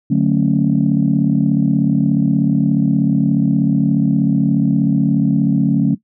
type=chord; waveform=sine; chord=D major seventh; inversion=none; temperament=just; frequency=146.83 / 183.54 / 220.2 / 275.3 Hz; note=D3 / F#3 / A3 / C#4; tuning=0 / -14 / +2 / -12 cents; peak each=-16 dBFS; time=0.1-5.95 s; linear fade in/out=10 ms; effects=noise-tail reverb RT60 0.1 s tail -17 dB re dry + tanh soft clip ceiling -3 dBFS